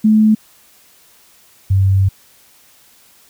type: tone pair in turn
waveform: sine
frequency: 216.1 / 96.48 Hz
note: A3 / G2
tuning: -31 / -27 cents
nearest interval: octave + major second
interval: 1396 cents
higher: first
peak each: -7 / -9 dBFS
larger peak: first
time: 0.04-0.35 / 1.7-2.09 s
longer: second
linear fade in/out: 10 ms
effects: white hiss -49 dBFS RMS until 3.29 s